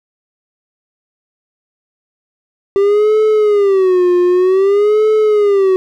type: tone with vibrato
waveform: triangle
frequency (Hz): 392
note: G4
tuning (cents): 0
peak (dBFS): -6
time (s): 2.76-5.76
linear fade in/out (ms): 0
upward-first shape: sine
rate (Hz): 0.53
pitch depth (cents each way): 170
effects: none